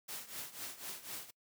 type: noise with tremolo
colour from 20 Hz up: white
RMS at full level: -42 dBFS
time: 0.08-1.31 s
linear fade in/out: 10 ms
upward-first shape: triangle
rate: 4 Hz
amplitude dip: 85%
effects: noise-tail reverb RT60 0.1 s tail -25 dB re dry + high-pass 100 Hz 12 dB/octave